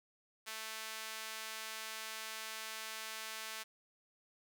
sawtooth tone with high-pass filter, 220 Hz, A3, in tune, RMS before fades -45 dBFS, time 0.46-3.64 s, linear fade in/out 20 ms, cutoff 1600 Hz, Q 0.65, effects none

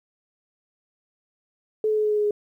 sine tone with pitch steps, 432.1 / 429.4 / 426.6 / 423.9 / 421.3 / 418.6 / 415.9 Hz, A4 / A4 / G#4 / G#4 / G#4 / G#4 / G#4, -31 / -42 / +46 / +35 / +25 / +14 / +2 cents, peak -19 dBFS, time 1.84-2.309 s, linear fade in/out 2 ms, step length 67 ms, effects 10-bit

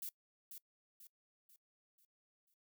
violet noise with echo, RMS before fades -44 dBFS, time 0.02-0.09 s, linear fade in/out 2 ms, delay 490 ms, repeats 5, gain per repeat -7 dB, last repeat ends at 2.54 s, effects noise-tail reverb RT60 0.1 s tail -22 dB re dry

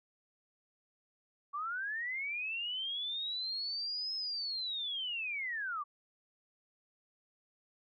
sine linear two-way sweep, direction up then down, 1123 to 5190 to 1123 Hz, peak -35 dBFS, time 1.53-5.84 s, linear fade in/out 20 ms, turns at 4.15 s, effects none

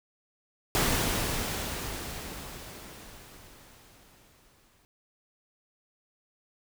pink noise with exponential decay, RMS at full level -25 dBFS, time 0.75-4.85 s, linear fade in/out 0 ms, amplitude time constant 890 ms, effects none

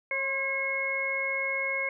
harmonic tone with a mistuned harmonic, 543 Hz, C#5, 36 cents flat, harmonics 1 / 2 / 3 / 4, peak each -35 / -39 / -39 / -28 dBFS, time 0.11-1.89 s, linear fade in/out 2 ms, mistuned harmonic 2, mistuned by -38 cents, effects none

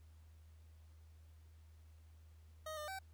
25% pulse tone with pitch steps, 625 / 603 / 769 Hz, D#5 / D5 / G5, +8 / +46 / -33 cents, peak -40 dBFS, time 2.66-2.99 s, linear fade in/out 5 ms, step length 110 ms, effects added 79 Hz sine -58 dBFS peak until 3.13 s + pink hiss -75 dBFS RMS until 3.13 s

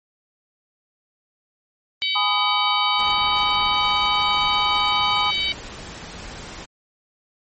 harmonic tone, 760 Hz, F#5, 46 cents sharp, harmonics 3 / 4 / 5 / 6, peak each -26 / -24 / -25 / -29 dBFS, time 2.02-5.52 s, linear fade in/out 0 ms
sine chord, G# minor, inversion none, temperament equal with one note detuned, 830.6 / 999.8 / 1244.5 Hz, G#5 / B5 / D#6, 0 / +21 / 0 cents, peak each -25 / -25 / -23 dBFS, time 2.15-5.31 s, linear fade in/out 10 ms
pink noise, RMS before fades -36 dBFS, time 2.98-6.66 s, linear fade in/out 20 ms
effects MP3 32 kbps

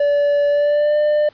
triangle tone with pitch glide, 577 to 598.4 Hz, D5 to D5, -31 to +32 cents, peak -11 dBFS, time 0-1.29 s, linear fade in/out 5 ms, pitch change +63 cents, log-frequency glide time 0.48-0.97 s, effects pink hiss -52 dBFS RMS until 1.33 s + resampled to 11025 Hz

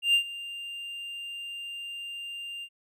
triangle tone with ADSR envelope, 2794 Hz, F7, in tune, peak -16 dBFS, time 0.02-2.69 s, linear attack 120 ms, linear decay 91 ms, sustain -18 dB, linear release 63 ms, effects none

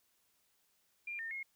sine tone with pitch steps, 2395 / 1819 / 2155 Hz, D7 / A#6 / C#7, +33 / -43 / -49 cents, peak -39 dBFS, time 1.07-1.43 s, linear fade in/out 5 ms, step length 120 ms, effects white hiss -75 dBFS RMS until 1.55 s

